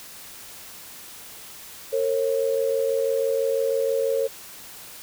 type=tone pair together; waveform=sine; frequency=455 / 541.1 Hz; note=A#4 / C#5; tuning=-42 / -42 cents; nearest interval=minor third; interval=300 cents; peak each=-23 / -23 dBFS; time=1.92-4.28 s; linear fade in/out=20 ms; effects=white hiss -42 dBFS RMS until 5.02 s